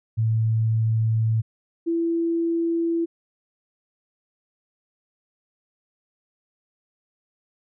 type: tone pair in turn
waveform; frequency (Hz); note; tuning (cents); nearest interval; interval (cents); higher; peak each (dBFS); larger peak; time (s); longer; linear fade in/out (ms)
sine; 111.6 / 334.4; A2 / E4; +25 / +25; octave + perfect fifth; 1900; second; -18 / -20; first; 0.17-1.42 / 1.86-3.06; first; 20
effects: none